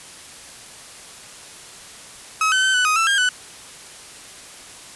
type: tone with pitch steps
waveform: 30% pulse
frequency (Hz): 1280 / 1524 / 1536 / 1492 / 1252 / 1332 / 1610 / 1494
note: D#6 / G6 / G6 / F#6 / D#6 / E6 / G6 / F#6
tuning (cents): +49 / -49 / -36 / +14 / +10 / +18 / +46 / +16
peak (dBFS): -13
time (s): 2.41-3.29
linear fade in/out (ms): 2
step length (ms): 110
effects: white hiss -40 dBFS RMS until 4.95 s + resampled to 24000 Hz